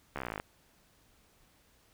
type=slowing click train; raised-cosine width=0.5 ms; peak=-21 dBFS; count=15; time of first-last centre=0.16-0.399 s; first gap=14 ms; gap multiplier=1.03; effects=pink hiss -66 dBFS RMS until 1.93 s